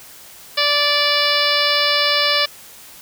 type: harmonic tone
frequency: 583 Hz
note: D5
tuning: 13 cents flat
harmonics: 1 / 2 / 3 / 4 / 5 / 6 / 7 / 8 / 9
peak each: -23 / -23 / -23 / -23 / -23 / -23 / -23 / -23 / -23 dBFS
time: 0.57-2.46 s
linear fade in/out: 10 ms
effects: white hiss -41 dBFS RMS until 3.01 s